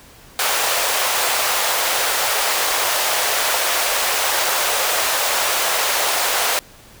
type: high-pass noise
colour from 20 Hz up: pink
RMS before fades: -19 dBFS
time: 0.39-6.59 s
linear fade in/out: 0 ms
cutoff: 540 Hz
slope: 24 dB/octave
effects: pink hiss -45 dBFS RMS until 7 s